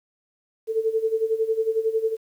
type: tone with tremolo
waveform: sine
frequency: 444.6 Hz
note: A4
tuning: 18 cents sharp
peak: -17 dBFS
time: 0.67-2.17 s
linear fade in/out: 50 ms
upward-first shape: sine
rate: 11 Hz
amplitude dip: 80%
effects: 9-bit